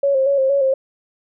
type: tone with vibrato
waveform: sine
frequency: 545 Hz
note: C#5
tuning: 29 cents flat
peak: -13 dBFS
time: 0.03-0.74 s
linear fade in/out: 5 ms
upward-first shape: square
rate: 4.3 Hz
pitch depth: 43 cents each way
effects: none